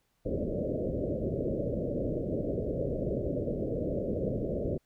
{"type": "low-pass noise", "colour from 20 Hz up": "white", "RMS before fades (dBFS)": -32, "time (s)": [0.25, 4.78], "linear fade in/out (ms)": 10, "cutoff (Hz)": 610, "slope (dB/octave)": 96, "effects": ["pink hiss -75 dBFS RMS until 4.85 s"]}